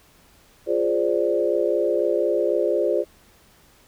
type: chord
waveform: sine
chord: D half-diminished seventh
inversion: first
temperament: equal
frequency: 349.2 / 415.3 / 523.3 / 587.3 Hz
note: F4 / Ab4 / C5 / D5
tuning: 0 / 0 / 0 / 0 cents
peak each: -24 dBFS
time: 0.66-3.05 s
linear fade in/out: 50 ms
effects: pink hiss -55 dBFS RMS until 3.87 s